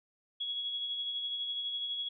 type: tone with tremolo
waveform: sine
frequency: 3341 Hz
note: G#7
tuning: 10 cents sharp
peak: -32 dBFS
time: 0.4-2.09 s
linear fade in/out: 10 ms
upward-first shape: sine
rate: 12 Hz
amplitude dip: 35%
effects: none